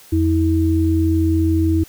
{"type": "tone pair together", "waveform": "sine", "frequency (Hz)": [85.5, 322.8], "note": ["F2", "E4"], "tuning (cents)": [-36, -36], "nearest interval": "octave + major seventh", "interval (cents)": 2300, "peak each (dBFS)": -16, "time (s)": [0.12, 1.84], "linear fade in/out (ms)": 10, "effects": ["white hiss -45 dBFS RMS until 1.88 s"]}